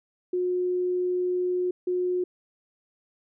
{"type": "tone pair in turn", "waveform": "sine", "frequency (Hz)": [361.3, 361.3], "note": ["F#4", "F#4"], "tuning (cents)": [-41, -41], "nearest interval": "unison", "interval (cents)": 0, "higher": "neither", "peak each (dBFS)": -23, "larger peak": "neither", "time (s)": [[0.33, 1.71], [1.87, 2.24]], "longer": "first", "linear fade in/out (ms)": 5, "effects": []}